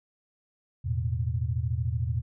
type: chord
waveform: sine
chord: E suspended fourth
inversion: none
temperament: equal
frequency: 82.41 / 110 / 123.47 Hz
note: E2 / A2 / B2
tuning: 0 / 0 / 0 cents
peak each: -30 dBFS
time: 0.84-2.22 s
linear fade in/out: 20 ms
effects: none